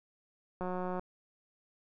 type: click train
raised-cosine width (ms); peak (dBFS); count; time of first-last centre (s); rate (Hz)
1; -24; 71; 0.61-0.995; 182
effects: none